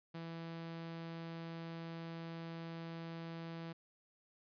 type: tone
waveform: sawtooth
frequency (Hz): 165.7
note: E3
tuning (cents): +9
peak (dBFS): -40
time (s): 0.14-3.73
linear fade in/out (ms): 10
effects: resampled to 11025 Hz